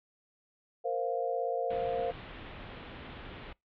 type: chord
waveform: sine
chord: Bb suspended second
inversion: none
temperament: equal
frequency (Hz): 466.2 / 523.3 / 698.5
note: Bb4 / C5 / F5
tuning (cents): 0 / 0 / 0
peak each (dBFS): -34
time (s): 0.84-2.12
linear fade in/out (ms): 20
type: low-pass noise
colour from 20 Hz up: pink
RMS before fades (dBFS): -46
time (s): 1.7-3.53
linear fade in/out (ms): 5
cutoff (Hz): 3600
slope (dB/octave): 48
effects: noise-tail reverb RT60 0.2 s tail -26 dB re dry